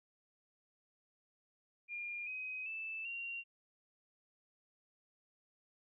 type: tone with pitch steps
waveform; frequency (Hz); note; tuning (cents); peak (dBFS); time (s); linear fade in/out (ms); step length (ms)
sine; 2410 / 2521 / 2637 / 2759; D7 / D#7 / E7 / F7; +44 / +22 / 0 / -22; -40; 1.88-3.44; 50; 390
effects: none